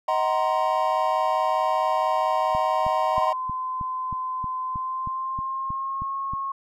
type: chord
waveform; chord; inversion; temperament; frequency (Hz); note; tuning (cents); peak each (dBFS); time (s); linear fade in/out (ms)
triangle; C half-diminished seventh; first; just; 627.9 / 753.5 / 941.9 / 1046.5; Eb5 / Gb5 / Bb5 / C6; +16 / +31 / +18 / 0; -24; 0.08-3.33; 5
type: click train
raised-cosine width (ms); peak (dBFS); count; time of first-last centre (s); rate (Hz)
5; -23; 13; 2.55-6.335; 3.17
type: tone with pitch glide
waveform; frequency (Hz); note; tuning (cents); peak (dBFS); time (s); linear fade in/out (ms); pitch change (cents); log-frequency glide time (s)
sine; 1028 to 1088.5; C6 to C#6; -31 to -32; -26; 3.14-6.52; 5; +99; 4.64-6.15
effects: none